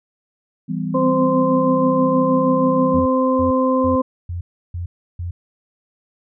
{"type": "chord", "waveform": "sine", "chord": "E minor", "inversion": "none", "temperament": "equal with one note detuned", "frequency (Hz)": [164.81, 196, 253.2], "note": ["E3", "G3", "B3"], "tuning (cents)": [0, 0, 43], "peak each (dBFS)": [-24, -25, -26], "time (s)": [0.68, 3.01], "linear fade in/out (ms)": 20}
{"type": "harmonic tone", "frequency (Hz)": 259.5, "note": "C4", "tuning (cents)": -14, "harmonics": [1, 2, 4], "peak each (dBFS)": [-17, -18, -21], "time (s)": [0.94, 4.02], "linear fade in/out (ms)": 10}
{"type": "tone bursts", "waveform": "sine", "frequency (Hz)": 87.31, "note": "F2", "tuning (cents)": 0, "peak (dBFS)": -23, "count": 6, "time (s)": [2.94, 5.31], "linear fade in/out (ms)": 5, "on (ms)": 120, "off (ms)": 330}
{"effects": []}